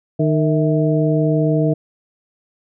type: harmonic tone with a mistuned harmonic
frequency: 153.7 Hz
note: D#3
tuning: 21 cents flat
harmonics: 1 / 2 / 3 / 4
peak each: -16 / -19 / -21 / -22 dBFS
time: 0.19-1.74 s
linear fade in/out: 10 ms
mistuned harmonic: 4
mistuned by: +91 cents
effects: none